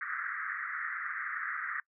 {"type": "band-pass noise", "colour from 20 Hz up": "white", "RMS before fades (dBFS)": -37, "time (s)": [0.01, 1.8], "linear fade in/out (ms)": 2, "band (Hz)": [1200, 2000], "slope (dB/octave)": 96, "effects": ["noise-tail reverb RT60 0.1 s tail -23 dB re dry"]}